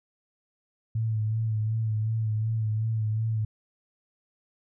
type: tone with vibrato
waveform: sine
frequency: 110 Hz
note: A2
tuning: in tune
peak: -24 dBFS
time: 0.95-3.45 s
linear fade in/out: 5 ms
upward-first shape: sine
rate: 2.7 Hz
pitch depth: 38 cents each way
effects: none